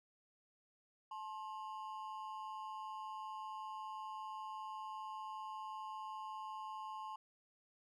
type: ring-modulated tone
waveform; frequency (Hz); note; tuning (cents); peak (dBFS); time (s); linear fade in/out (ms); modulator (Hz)
triangle; 966; B5; -39; -39; 1.11-7.16; 5; 97.4
effects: none